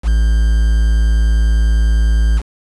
triangle tone with quantisation, 55 Hz, A1, in tune, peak -7 dBFS, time 0.03-2.42 s, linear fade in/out 50 ms, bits 5, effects resampled to 24000 Hz

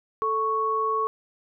sine tone pair together, 440 / 1108.7 Hz, A4 / C#6, 0 / 0 cents, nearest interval octave + major third, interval 1600 cents, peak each -28 / -23 dBFS, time 0.22-1.07 s, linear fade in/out 0 ms, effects none

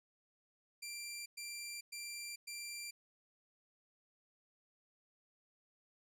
15% pulse tone bursts, 2366 Hz, D7, 12 cents sharp, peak -37 dBFS, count 4, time 0.82-2.91 s, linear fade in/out 10 ms, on 440 ms, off 110 ms, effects none

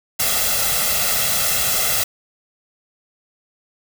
white noise with comb filter, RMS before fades -19 dBFS, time 0.19-2.04 s, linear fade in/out 10 ms, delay 1.5 ms, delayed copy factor +0.75, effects none

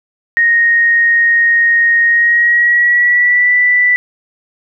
sine tone with pitch glide, 1864.7 to 1975.6 Hz, A#6 to B6, 0 to 0 cents, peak -7 dBFS, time 0.37-3.96 s, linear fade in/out 0 ms, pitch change +100 cents, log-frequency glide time 2.05-3.54 s, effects none

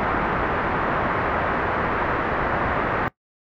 white low-pass noise, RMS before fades -23 dBFS, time 0-3.08 s, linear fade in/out 0 ms, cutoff 1600 Hz, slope 24 dB/octave, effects noise-tail reverb RT60 0.1 s tail -20 dB re dry

